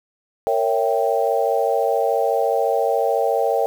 sine chord, A# diminished seventh, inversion none, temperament equal with one note detuned, 460.3 / 554.4 / 659.3 / 784 Hz, A#4 / C#5 / E5 / G5, -22 / 0 / 0 / 0 cents, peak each -21 / -22 / -23 / -22 dBFS, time 0.47-3.66 s, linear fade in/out 0 ms, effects 7-bit

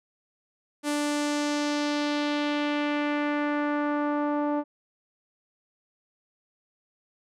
sawtooth tone with low-pass filter sweep, 293.7 Hz, D4, in tune, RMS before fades -27 dBFS, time 0.83-4.64 s, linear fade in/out 50 ms, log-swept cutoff 10000 to 870 Hz, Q 1.5, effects none

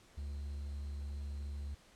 triangle tone with quantisation, 71.4 Hz, D2, 48 cents flat, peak -37 dBFS, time 0.17-1.75 s, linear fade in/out 10 ms, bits 11, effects pink hiss -63 dBFS RMS until 1.95 s + low-pass 9000 Hz 12 dB/octave

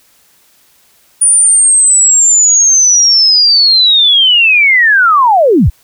sine linear sweep, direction down, 9510 to 37.64 Hz, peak -4 dBFS, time 1.21-5.7 s, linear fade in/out 10 ms, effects white hiss -49 dBFS RMS until 5.83 s

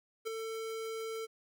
square tone with ADSR envelope, 446.7 Hz, A4, 26 cents sharp, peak -33 dBFS, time 0.25-1.27 s, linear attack 25 ms, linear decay 5 ms, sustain -5 dB, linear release 28 ms, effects none

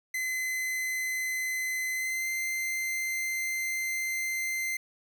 45% pulse tone with pitch glide, 2041 to 2081 Hz, C7 to C7, -44 to -10 cents, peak -29 dBFS, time 0.14-4.77 s, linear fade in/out 5 ms, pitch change +34 cents, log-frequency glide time 1.94-2.29 s, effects none

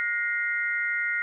sine tone cluster, 1434 / 1881 / 2093 Hz, F6 / A#6 / C7, +45 / +15 / 0 cents, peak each -29 dBFS, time 0-1.22 s, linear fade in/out 0 ms, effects none

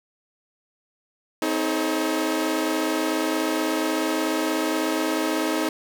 sawtooth tone cluster, 259.8 / 316.3 / 430.4 / 544 Hz, C4 / D#4 / A4 / C#5, -12 / +29 / -38 / -33 cents, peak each -26 / -20 / -26 / -28 dBFS, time 1.42-5.69 s, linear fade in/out 2 ms, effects none

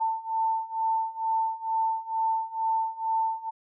sine beating tone pair, 892 / 894.2 Hz, A5 / A5, +23 / +28 cents, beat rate 2.2 Hz, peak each -29 / -27 dBFS, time 0-3.51 s, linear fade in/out 20 ms, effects none

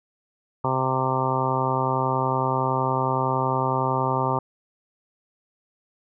harmonic tone, 130.81 Hz, C3, in tune, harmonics 1 / 2 / 3 / 4 / 5 / 6 / 7 / 8 / 9, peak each -27 / -32 / -30 / -31 / -32 / -31 / -26 / -31 / -29 dBFS, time 0.64-4.39 s, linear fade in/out 5 ms, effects none

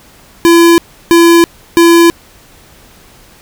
square tone bursts, 338 Hz, E4, 43 cents sharp, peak -3 dBFS, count 3, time 0.45-2.1 s, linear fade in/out 0 ms, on 330 ms, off 330 ms, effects pink hiss -41 dBFS RMS until 3.41 s

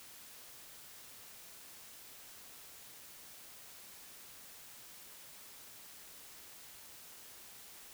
silence, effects white hiss -54 dBFS RMS until 7.93 s

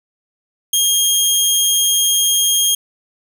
15% pulse tone, 3238 Hz, G#7, 45 cents flat, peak -5 dBFS, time 0.73-2.75 s, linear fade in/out 5 ms, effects none

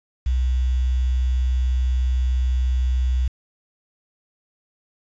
sine tone with quantisation, 63.1 Hz, B1, 38 cents sharp, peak -17 dBFS, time 0.26-3.28 s, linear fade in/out 5 ms, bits 7, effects resampled to 16000 Hz

